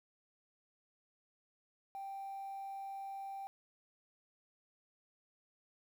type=tone; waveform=sine; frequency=784 Hz; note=G5; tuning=in tune; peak=-40 dBFS; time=1.95-3.47 s; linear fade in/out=0 ms; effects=tanh soft clip ceiling -40 dBFS + 11-bit